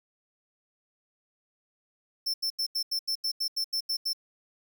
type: tone bursts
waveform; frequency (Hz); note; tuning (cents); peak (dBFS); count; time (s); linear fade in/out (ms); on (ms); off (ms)
45% pulse; 5350; E8; +25; -27; 12; 2.26-4.133; 10; 80; 83
effects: 10-bit